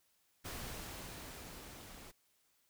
pink noise with level ramp, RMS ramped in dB -44 to -54 dBFS, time 0.44-2.12 s, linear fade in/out 20 ms, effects white hiss -75 dBFS RMS until 2.69 s

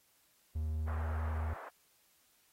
triangle tone with pitch glide, 77.78 to 78.59 Hz, D#2 to D#2, 0 to +18 cents, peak -31 dBFS, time 0.55-1.54 s, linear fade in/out 10 ms, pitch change +18 cents, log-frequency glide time 0.68-1.09 s
white band-pass noise, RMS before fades -48 dBFS, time 0.87-1.69 s, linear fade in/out 5 ms, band 460 to 1400 Hz, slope 24 dB/octave
effects white hiss -70 dBFS RMS until 2.52 s + AAC 48 kbps

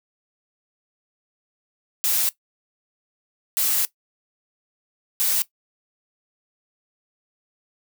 blue noise bursts at uneven times, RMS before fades -21 dBFS, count 3, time 2.04-2.29 / 3.57-3.85 / 5.2-5.42 s, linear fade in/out 0 ms, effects noise-tail reverb RT60 0.1 s tail -17 dB re dry

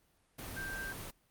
sine tone in noise, 1574 Hz, G6, 7 cents sharp, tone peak -39 dBFS, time 0.56-0.93 s, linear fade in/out 10 ms, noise pink, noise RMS -44 dBFS, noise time 0.38-1.11 s, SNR +2 dB, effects pink hiss -72 dBFS RMS until 1.3 s + Opus 32 kbps

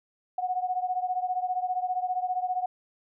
sine beating tone pair, 729 / 744 Hz, F#5 / F#5, -26 / +9 cents, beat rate 15 Hz, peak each -28 / -31 dBFS, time 0.38-2.66 s, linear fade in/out 5 ms, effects none

